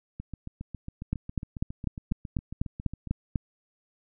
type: two click trains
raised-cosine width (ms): 5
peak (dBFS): -24 / -14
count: 22 / 10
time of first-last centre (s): 0.2-3.073 / 1.13-3.358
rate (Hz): 7.31 / 4.04
effects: none